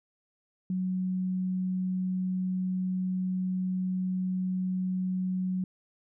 sine tone, 185 Hz, F#3, in tune, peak -27 dBFS, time 0.7-5.64 s, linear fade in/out 2 ms, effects none

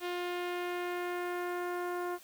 sawtooth tone with low-pass filter sweep, 354.3 Hz, F4, 25 cents sharp, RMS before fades -36 dBFS, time 0-2.19 s, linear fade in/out 50 ms, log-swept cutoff 3400 to 1300 Hz, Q 1.4, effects white hiss -56 dBFS RMS until 2.23 s

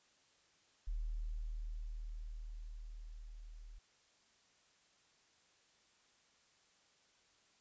sine tone with level ramp, 38.89 Hz, D#1, in tune, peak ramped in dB -36 to -50 dBFS, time 0.87-3.79 s, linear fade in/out 10 ms, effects white hiss -71 dBFS RMS until 7.6 s + resampled to 16000 Hz

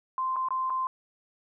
sine tone with dropouts, 1041 Hz, C6, 9 cents flat, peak -26 dBFS, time 0.18-0.87 s, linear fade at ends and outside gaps 1 ms, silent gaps 0.36-0.365 / 0.486-0.506 / 0.698-0.703 s, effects none

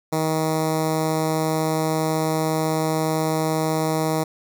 10% pulse tone with notch filter, 158.1 Hz, D#3, 28 cents sharp, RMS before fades -22 dBFS, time 0.12-4.24 s, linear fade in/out 10 ms, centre 2800 Hz, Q 0.98, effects none

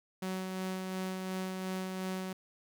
sawtooth tone with tremolo, 187.2 Hz, F#3, 20 cents sharp, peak -30 dBFS, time 0.22-2.33 s, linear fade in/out 5 ms, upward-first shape sine, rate 2.8 Hz, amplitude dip 30%, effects none

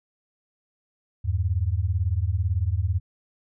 sine beating tone pair, 81.7 / 99.7 Hz, E2 / G2, -15 / +30 cents, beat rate 18 Hz, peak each -24 dBFS, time 1.24-3 s, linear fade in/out 20 ms, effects none

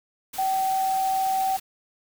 sine tone in noise, 766 Hz, G5, 40 cents flat, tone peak -21 dBFS, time 0.38-1.57 s, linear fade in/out 10 ms, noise white, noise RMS -37 dBFS, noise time 0.33-1.6 s, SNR +13 dB, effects none

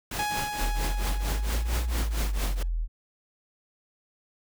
pink noise with tremolo, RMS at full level -31 dBFS, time 0.11-2.63 s, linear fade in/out 5 ms, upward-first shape triangle, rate 4.4 Hz, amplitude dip 95%
sawtooth tone with exponential decay, 835 Hz, G#5, 9 cents sharp, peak -22 dBFS, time 0.19-2.68 s, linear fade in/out 1 ms, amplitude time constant 540 ms
sine exponential two-way sweep, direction up then down, 38.87 to 60.2 to 38.87 Hz, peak -25 dBFS, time 0.57-2.88 s, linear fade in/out 50 ms, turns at 1.84 s
effects none

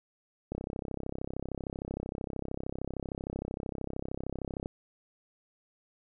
click train, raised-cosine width 2 ms, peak -22 dBFS, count 138, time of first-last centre 0.52-4.659 s, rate 33.1 Hz, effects none

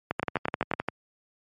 two click trains, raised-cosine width 0.5 ms, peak -10 / -11 dBFS, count 5 / 10, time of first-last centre 0.23-0.737 / 0.11-0.886 s, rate 7.89 / 11.6 Hz, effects high-pass 100 Hz 12 dB/octave + MP3 64 kbps

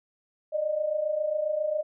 sine tone pair together, 587.3 / 614.7 Hz, D5 / D#5, 0 / -21 cents, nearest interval minor second, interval 79 cents, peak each -31 / -26 dBFS, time 0.52-1.83 s, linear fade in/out 20 ms, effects none

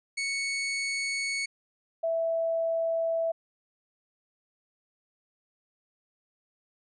sawtooth / sine tone pair in turn, 2217 / 659.1 Hz, C#7 / E5, 0 / 0 cents, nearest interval octave + major sixth, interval 2100 cents, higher first, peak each -25 dBFS, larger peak neither, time 0.17-1.46 / 2.03-3.32 s, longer neither, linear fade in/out 10 ms, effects resampled to 22050 Hz

